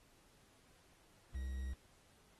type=tone with quantisation; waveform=triangle; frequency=65.41 Hz; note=C2; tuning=in tune; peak=-37 dBFS; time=1.34-1.74 s; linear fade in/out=10 ms; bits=10; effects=pink hiss -69 dBFS RMS until 2.39 s + AAC 32 kbps